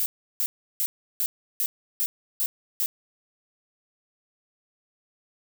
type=noise bursts; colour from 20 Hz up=violet; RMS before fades=-25 dBFS; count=8; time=0-2.86 s; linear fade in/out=0 ms; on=60 ms; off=340 ms; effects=none